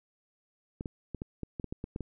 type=clicks; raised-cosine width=3 ms; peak=-23 dBFS; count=11; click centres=0.809 / 0.858 / 1.147 / 1.219 / 1.433 / 1.598 / 1.643 / 1.725 / 1.841 / 1.961 / 2.007 s; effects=none